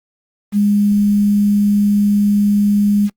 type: tone with quantisation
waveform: sine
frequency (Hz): 205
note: G#3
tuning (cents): -22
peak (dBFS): -10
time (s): 0.52-3.1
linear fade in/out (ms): 50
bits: 6
effects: noise-tail reverb RT60 0.1 s tail -26 dB re dry + Opus 32 kbps